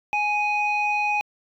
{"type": "tone pair together", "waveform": "sine", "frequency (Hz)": [833, 2495], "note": ["G#5", "D#7"], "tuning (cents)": [5, 4], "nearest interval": "octave + perfect fifth", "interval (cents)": 1899, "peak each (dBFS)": -22, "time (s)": [0.13, 1.21], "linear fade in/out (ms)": 0, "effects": ["tanh soft clip ceiling -15 dBFS"]}